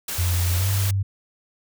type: noise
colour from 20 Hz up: white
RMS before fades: -29 dBFS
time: 0.08-0.91 s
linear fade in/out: 5 ms
type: tone with pitch glide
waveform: sine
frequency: 88.2 to 97.86 Hz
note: F2 to G2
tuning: +18 to -2 cents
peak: -19 dBFS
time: 0.18-1.03 s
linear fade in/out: 10 ms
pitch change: +180 cents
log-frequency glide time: 0.55-0.68 s
effects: none